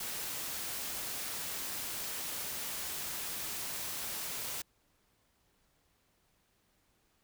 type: noise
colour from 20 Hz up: white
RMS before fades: -39 dBFS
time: 0-4.62 s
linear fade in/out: 5 ms
effects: pink hiss -73 dBFS RMS until 7.23 s